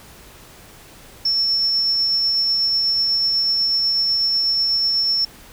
sine tone with tremolo, 5400 Hz, E8, 41 cents sharp, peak -14 dBFS, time 1.25-5.25 s, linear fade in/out 5 ms, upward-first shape triangle, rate 8.1 Hz, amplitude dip 25%, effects tanh soft clip ceiling -11 dBFS + pink hiss -44 dBFS RMS until 5.52 s

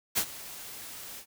white noise with ADSR envelope, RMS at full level -25 dBFS, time 0.15-1.26 s, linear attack 26 ms, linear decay 73 ms, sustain -18 dB, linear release 80 ms, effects none

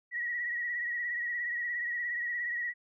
sine tone with vibrato, 1919 Hz, A#6, 50 cents sharp, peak -31 dBFS, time 0.11-2.74 s, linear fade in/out 50 ms, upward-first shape triangle, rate 17 Hz, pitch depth 52 cents each way, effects none

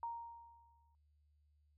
sine tone with exponential decay, 932.3 Hz, A#5, in tune, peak -38 dBFS, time 0.03-0.95 s, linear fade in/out 1 ms, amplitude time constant 200 ms, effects added 74 Hz sine -70 dBFS peak until 1.77 s

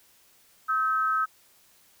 sine tone pair together, 1283.7 / 1547 Hz, E6 / G6, -46 / -23 cents, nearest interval minor third, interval 323 cents, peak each -23 / -30 dBFS, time 0.68-1.26 s, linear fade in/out 20 ms, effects white hiss -60 dBFS RMS until 2 s

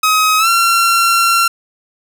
sawtooth tone with pitch glide, 1267 to 1365.8 Hz, D#6 to F6, +31 to -39 cents, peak -6 dBFS, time 0.03-1.48 s, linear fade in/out 5 ms, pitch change +130 cents, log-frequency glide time 0.38-0.48 s, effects none

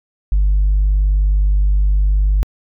sine tone, 49.65 Hz, G1, 23 cents sharp, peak -9 dBFS, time 0.32-2.43 s, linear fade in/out 0 ms, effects tanh soft clip ceiling -8 dBFS

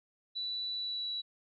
sine tone with pitch glide, 3958 to 3924 Hz, B7 to B7, +3 to -12 cents, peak -34 dBFS, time 0.35-1.22 s, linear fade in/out 20 ms, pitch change -15 cents, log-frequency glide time 0.74-1.11 s, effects none

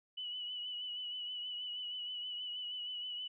sine tone with vibrato, 2960 Hz, F#7, in tune, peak -39 dBFS, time 0.17-3.28 s, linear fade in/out 10 ms, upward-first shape triangle, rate 6.3 Hz, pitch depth 41 cents each way, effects none

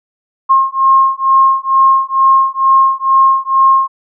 sine beating tone pair, 1070 / 1072.2 Hz, C6 / C6, +38 / +42 cents, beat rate 2.2 Hz, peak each -10 dBFS, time 0.49-3.88 s, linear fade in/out 20 ms, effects none

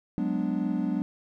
triangle chord, G# half-diminished seventh, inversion third, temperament equal, 185 / 207.7 / 246.9 / 293.7 Hz, F#3 / G#3 / B3 / D4, 0 / 0 / 0 / 0 cents, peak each -29 dBFS, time 0.18-1.02 s, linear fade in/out 0 ms, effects none

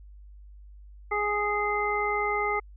harmonic tone, 415.3 Hz, G#4, in tune, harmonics 1 / 2 / 3 / 5, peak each -30 / -30 / -30 / -30 dBFS, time 1.11-2.6 s, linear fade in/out 10 ms, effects added 50 Hz sine -45 dBFS peak until 2.76 s

